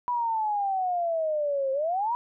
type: exponential two-way sweep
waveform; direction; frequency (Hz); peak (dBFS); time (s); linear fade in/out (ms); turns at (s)
sine; down then up; 987.8 to 528 to 987.8; -24; 0.08-2.15; 0; 1.72
effects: none